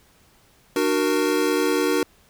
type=chord; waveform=square; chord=D augmented; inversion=none; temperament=equal with one note detuned; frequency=299.8 / 370 / 466.2 Hz; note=D4 / F#4 / A#4; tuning=+36 / 0 / 0 cents; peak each=-24 dBFS; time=0.76-2.03 s; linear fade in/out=2 ms; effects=pink hiss -57 dBFS RMS until 2.29 s